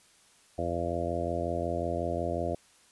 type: harmonic tone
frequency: 85.5 Hz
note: F2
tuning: 36 cents flat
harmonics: 1 / 2 / 3 / 4 / 5 / 6 / 7 / 8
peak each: -36 / -40 / -39 / -37 / -40 / -37 / -35 / -35 dBFS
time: 0.58-2.55 s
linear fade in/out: 5 ms
effects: white hiss -61 dBFS RMS until 2.91 s + resampled to 24000 Hz